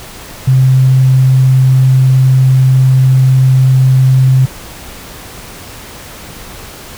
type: tone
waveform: sine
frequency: 130.81 Hz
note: C3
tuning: in tune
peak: -4 dBFS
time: 0.47-4.46 s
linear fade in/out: 10 ms
effects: pink hiss -30 dBFS RMS until 6.97 s